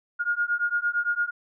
sine beating tone pair, 1421 / 1429.8 Hz, F6 / F6, +30 / +40 cents, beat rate 8.8 Hz, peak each -26 dBFS, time 0.19-1.31 s, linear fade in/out 20 ms, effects none

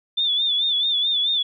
sine tone with vibrato, 3520 Hz, A7, in tune, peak -18 dBFS, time 0.17-1.43 s, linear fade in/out 10 ms, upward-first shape sine, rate 4.6 Hz, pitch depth 74 cents each way, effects none

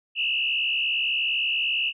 sine tone with frequency modulation, 2765 Hz, F7, 18 cents flat, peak -22 dBFS, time 0.15-1.93 s, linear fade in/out 50 ms, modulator 68.6 Hz, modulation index 2.3, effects none

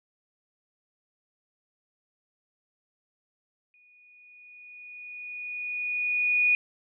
sine tone with exponential growth, 2462 Hz, D#7, 19 cents flat, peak -18 dBFS, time 3.74-6.55 s, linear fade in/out 1 ms, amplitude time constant 610 ms, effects none

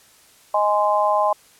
harmonic tone, 207.7 Hz, G#3, in tune, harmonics 3 / 4 / 5, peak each -20 / -20 / -20 dBFS, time 0.54-1.33 s, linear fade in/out 5 ms, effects white hiss -52 dBFS RMS until 1.59 s + low-pass 12000 Hz 12 dB/octave

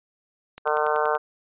click train, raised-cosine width 0.2 ms, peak -21 dBFS, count 7, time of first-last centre 0.58-1.151 s, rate 10.5 Hz
harmonic tone, 151.4 Hz, D#3, 47 cents flat, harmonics 3 / 4 / 5 / 6 / 7 / 8 / 9 / 10, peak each -26 / -27 / -28 / -29 / -29 / -30 / -31 / -31 dBFS, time 0.65-1.18 s, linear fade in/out 20 ms
effects resampled to 8000 Hz

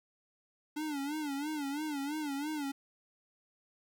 square tone with vibrato, 292.5 Hz, D4, 7 cents flat, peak -35 dBFS, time 0.76-2.72 s, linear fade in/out 10 ms, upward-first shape sine, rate 3 Hz, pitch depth 110 cents each way, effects 11-bit

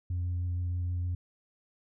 sine tone with vibrato, 88.5 Hz, F2, 23 cents sharp, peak -27 dBFS, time 0.1-1.15 s, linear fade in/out 5 ms, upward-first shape triangle, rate 6.4 Hz, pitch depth 16 cents each way, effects tanh soft clip ceiling -27 dBFS

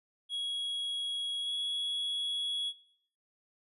triangle tone with pitch glide, 3322 to 3351 Hz, G#7 to G#7, 0 to +15 cents, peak -31 dBFS, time 0.29-2.73 s, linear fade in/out 50 ms, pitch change +15 cents, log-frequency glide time 1.41-1.52 s, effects noise-tail reverb RT60 0.6 s tail -17 dB re dry + resampled to 32000 Hz

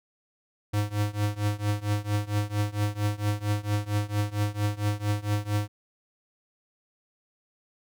square tone with tremolo, 103.83 Hz, G#2, in tune, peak -22 dBFS, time 0.73-5.68 s, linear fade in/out 10 ms, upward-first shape triangle, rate 4.4 Hz, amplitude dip 95%, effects none

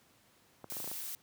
clicks, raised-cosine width 1 ms, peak -31 dBFS, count 7, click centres 0.643 / 0.722 / 0.768 / 0.802 / 0.843 / 0.876 / 0.915 s
blue noise, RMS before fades -41 dBFS, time 0.7-1.15 s, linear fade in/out 0 ms
effects pink hiss -66 dBFS RMS until 1.22 s + high-pass 100 Hz 12 dB/octave

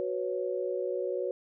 sine chord, F# suspended fourth, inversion none, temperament equal, 370 / 493.9 / 554.4 Hz, F#4 / B4 / C#5, 0 / 0 / 0 cents, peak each -33 / -34 / -34 dBFS, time 0-1.31 s, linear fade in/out 0 ms, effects none

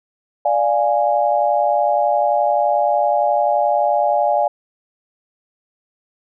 sine chord, D diminished, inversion none, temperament equal, 587.3 / 698.5 / 830.6 Hz, D5 / F5 / Ab5, 0 / 0 / 0 cents, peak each -18 dBFS, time 0.45-4.48 s, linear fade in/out 5 ms, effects none

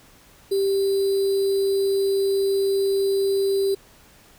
sine tone with sample-and-hold, 392 Hz, G4, in tune, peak -18 dBFS, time 0.51-3.75 s, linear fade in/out 10 ms, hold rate 4410 Hz, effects pink hiss -52 dBFS RMS until 4.38 s

